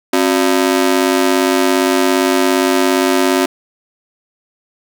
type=ring-modulated tone; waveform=sawtooth; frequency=318 Hz; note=D#4; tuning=38 cents sharp; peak=-4 dBFS; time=0.13-3.46 s; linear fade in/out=5 ms; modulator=48.7 Hz; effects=none